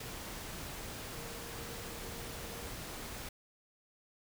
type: tone in noise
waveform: sine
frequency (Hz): 466.2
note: A#4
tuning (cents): 0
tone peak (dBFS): -52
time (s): 1.14-2.72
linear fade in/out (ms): 5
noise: pink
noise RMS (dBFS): -44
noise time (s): 0-3.29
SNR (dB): -11
effects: none